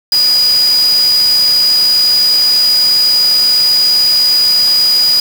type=tone in noise; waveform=sine; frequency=4914 Hz; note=D#8; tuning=22 cents flat; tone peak=-7 dBFS; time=0.12-5.2 s; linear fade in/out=2 ms; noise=white; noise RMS=-22 dBFS; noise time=0.12-5.2 s; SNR=+12 dB; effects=none